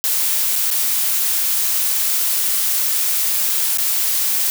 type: noise with dropouts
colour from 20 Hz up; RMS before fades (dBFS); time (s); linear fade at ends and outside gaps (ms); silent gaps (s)
blue; -18; 0.04-4.5; 0; 0.556-0.56 / 0.704-0.712 / 3.773-3.784
effects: none